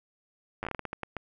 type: slowing click train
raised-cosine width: 0.5 ms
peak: -19 dBFS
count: 12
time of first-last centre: 0.63-1.167 s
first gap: 9 ms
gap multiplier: 1.31
effects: none